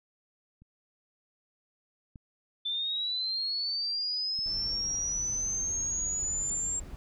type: clicks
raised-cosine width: 5 ms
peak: -43 / -34 / -37 dBFS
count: 3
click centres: 0.62 / 2.158 / 4.39 s
type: linear sweep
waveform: sine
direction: up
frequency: 3520 to 7459 Hz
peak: -29 dBFS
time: 2.65-6.8 s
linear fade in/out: 10 ms
type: noise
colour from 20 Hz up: brown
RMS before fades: -43 dBFS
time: 4.46-6.96 s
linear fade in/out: 0 ms
effects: none